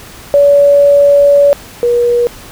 sine tone pair in turn, 570 / 479.3 Hz, C#5 / A#4, +48 / +48 cents, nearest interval minor third, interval 300 cents, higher first, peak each -3 / -7 dBFS, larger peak first, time 0.34-1.53 / 1.83-2.27 s, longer first, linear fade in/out 0 ms, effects pink hiss -33 dBFS RMS until 2.51 s

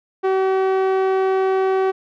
sawtooth tone with low-pass filter, 380.9 Hz, G4, 50 cents flat, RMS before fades -18 dBFS, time 0.23-1.92 s, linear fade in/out 20 ms, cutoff 1400 Hz, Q 0.53, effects none

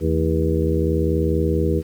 harmonic tone with a mistuned harmonic, 80.5 Hz, E2, 41 cents flat, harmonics 1 / 2 / 3 / 4 / 5 / 6, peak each -21 / -24 / -28 / -24 / -24 / -25 dBFS, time 0-1.83 s, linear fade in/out 50 ms, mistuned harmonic 3, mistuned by -120 cents, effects 8-bit

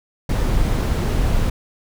brown noise, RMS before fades -18 dBFS, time 0.29-1.5 s, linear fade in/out 5 ms, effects none

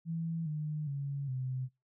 sine tone with pitch steps, 164.81 / 152.01 / 140.2 / 129.31 Hz, E3 / D#3 / C#3 / C3, 0 / -40 / +20 / -20 cents, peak -33 dBFS, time 0.05-1.69 s, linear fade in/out 50 ms, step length 410 ms, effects noise-tail reverb RT60 0.2 s tail -20 dB re dry

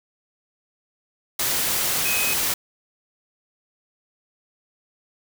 sine tone in noise, 2524 Hz, D#7, 24 cents sharp, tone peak -25 dBFS, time 2.05-2.34 s, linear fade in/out 5 ms, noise white, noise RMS -23 dBFS, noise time 1.39-2.54 s, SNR -5 dB, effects none

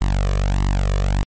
sawtooth tone with flanger, 47.94 Hz, G1, 38 cents flat, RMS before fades -18 dBFS, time 0.01-1.23 s, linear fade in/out 0 ms, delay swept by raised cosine 1 to 1.74 ms, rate 1.6 Hz, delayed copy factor +0.85, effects MP3 32 kbps

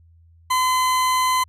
40% pulse tone, 1021 Hz, C6, 43 cents flat, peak -16 dBFS, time 0.5-1.44 s, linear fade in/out 10 ms, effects added 83 Hz sine -49 dBFS peak until 1.48 s + resampled to 32000 Hz

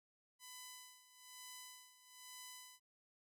5% pulse tone with tremolo, 1003 Hz, B5, 26 cents sharp, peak -39 dBFS, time 0.39-2.8 s, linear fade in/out 50 ms, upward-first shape sine, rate 1.1 Hz, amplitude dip 80%, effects none

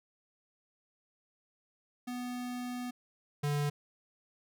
square tone pair in turn, 246.9 / 145.69 Hz, B3 / D3, 0 / -14 cents, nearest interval major sixth, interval 914 cents, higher first, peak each -37 / -30 dBFS, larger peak second, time 2.07-2.91 / 3.43-3.7 s, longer first, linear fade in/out 10 ms, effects none

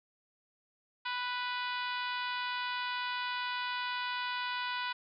harmonic tone with a mistuned harmonic, 493.9 Hz, B4, in tune, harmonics 2 / 3 / 4 / 5 / 6 / 7 / 8 / 9 / 10, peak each -37 / -39 / -44 / -43 / -44 / -45 / -46 / -51 / -53 dBFS, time 1.05-4.93 s, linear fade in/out 10 ms, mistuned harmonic 10, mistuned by -17 cents, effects none

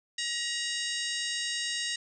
harmonic tone with a mistuned harmonic, 949 Hz, A#5, 31 cents sharp, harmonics 2 / 3 / 4 / 5 / 6 / 7 / 8 / 9, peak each -36 / -37 / -36 / -40 / -40 / -40 / -43 / -44 dBFS, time 0.18-1.96 s, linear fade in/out 5 ms, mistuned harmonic 6, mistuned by -60 cents, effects none

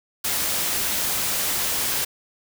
white noise, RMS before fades -24 dBFS, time 0.24-2.05 s, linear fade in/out 10 ms, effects none

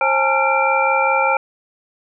sine tone cluster, 534 / 830 / 895 / 1368 / 2359 Hz, C5 / G#5 / A5 / F6 / D7, +35 / -1 / +29 / -36 / +7 cents, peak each -20 dBFS, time 0.01-1.37 s, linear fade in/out 2 ms, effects none

